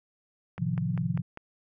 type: chord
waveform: sine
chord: F dominant seventh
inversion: first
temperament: equal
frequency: 110 / 130.81 / 155.56 / 174.61 Hz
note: A2 / C3 / Eb3 / F3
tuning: 0 / 0 / 0 / 0 cents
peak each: -34 / -32 / -32 / -30 dBFS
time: 0.58-1.22 s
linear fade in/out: 20 ms
type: click train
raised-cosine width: 0.5 ms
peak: -25 dBFS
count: 5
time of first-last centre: 0.58-1.374 s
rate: 5.04 Hz
effects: none